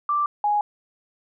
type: tone pair in turn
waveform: sine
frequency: 1174.7 / 830.6 Hz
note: D6 / G#5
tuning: 0 / 0 cents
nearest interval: tritone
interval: 600 cents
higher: first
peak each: -19 / -18 dBFS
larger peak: second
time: 0.09-0.26 / 0.44-0.61 s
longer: neither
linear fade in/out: 2 ms
effects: none